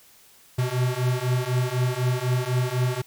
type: beating tone pair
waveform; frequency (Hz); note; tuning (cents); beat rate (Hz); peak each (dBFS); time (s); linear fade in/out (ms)
square; 123.47 / 127.47; B2 / C3; 0 / -45; 4; -26 / -25; 0.58-3.02; 10
effects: white hiss -54 dBFS RMS until 3.06 s